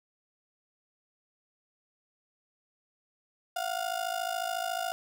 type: ring-modulated tone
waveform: 35% pulse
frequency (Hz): 711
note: F5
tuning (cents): +31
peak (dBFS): -26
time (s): 3.56-4.92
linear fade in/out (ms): 0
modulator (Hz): 27
effects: none